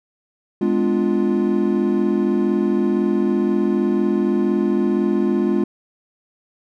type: chord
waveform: triangle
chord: G# diminished seventh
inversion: none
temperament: equal with one note detuned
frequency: 207.7 / 251.7 / 293.7 / 349.2 Hz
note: G#3 / B3 / D4 / F4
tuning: 0 / +33 / 0 / 0 cents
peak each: -18 / -21 / -22 / -18 dBFS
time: 0.61-5.64 s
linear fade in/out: 5 ms
effects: none